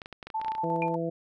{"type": "clicks", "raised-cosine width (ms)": 0.3, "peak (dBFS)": -24, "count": 11, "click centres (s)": [0.018, 0.059, 0.127, 0.228, 0.27, 0.302, 0.415, 0.447, 0.482, 0.519, 0.551]}
{"type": "tone with tremolo", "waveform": "sine", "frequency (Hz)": 880, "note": "A5", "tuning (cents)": 0, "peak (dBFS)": -27, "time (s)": [0.34, 0.96], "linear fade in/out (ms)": 10, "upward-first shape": "square", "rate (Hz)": 8.3, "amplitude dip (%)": 45}
{"type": "harmonic tone", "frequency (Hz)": 166.4, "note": "E3", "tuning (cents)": 17, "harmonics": [1, 2, 3, 4], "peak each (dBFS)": [-33, -33, -32, -36], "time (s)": [0.63, 1.1], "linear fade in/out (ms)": 10}
{"type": "tone with exponential decay", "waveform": "sine", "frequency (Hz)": 2410, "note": "D7", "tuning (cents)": 44, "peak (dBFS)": -27, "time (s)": [0.82, 0.91], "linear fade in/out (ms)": 1, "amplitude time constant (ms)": 19}
{"effects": []}